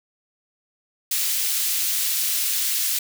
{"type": "high-pass noise", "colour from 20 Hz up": "white", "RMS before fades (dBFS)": -23, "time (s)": [1.11, 2.99], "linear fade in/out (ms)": 5, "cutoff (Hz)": 2700, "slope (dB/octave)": 12, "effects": []}